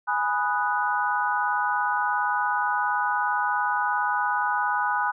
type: chord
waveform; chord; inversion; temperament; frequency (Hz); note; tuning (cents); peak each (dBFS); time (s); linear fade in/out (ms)
sine; G# minor seventh; none; equal; 830.6 / 987.8 / 1244.5 / 1480; G#5 / B5 / D#6 / F#6; 0 / 0 / 0 / 0; -27 / -27 / -29 / -27; 0.07-5.12; 20
effects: none